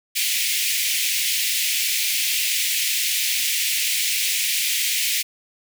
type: high-pass noise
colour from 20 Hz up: pink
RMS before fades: -22 dBFS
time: 0.15-5.23 s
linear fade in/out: 20 ms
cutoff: 2100 Hz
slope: 48 dB/octave
effects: none